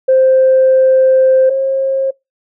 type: tone pair in turn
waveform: sine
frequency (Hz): 523.3 / 536.2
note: C5 / C5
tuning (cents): 0 / +42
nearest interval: unison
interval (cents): 42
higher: second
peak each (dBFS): -5 / -11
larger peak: first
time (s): 0.08-1.5 / 1.5-2.11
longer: first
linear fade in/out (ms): 10
effects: noise-tail reverb RT60 0.2 s tail -25 dB re dry + tanh soft clip ceiling -2 dBFS